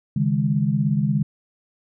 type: chord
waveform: sine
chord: C# suspended second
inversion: none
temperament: equal with one note detuned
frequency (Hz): 138.59 / 155.56 / 204.8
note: C#3 / D#3 / G#3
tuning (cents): 0 / 0 / -24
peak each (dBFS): -22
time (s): 0.16-1.23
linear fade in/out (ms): 5
effects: none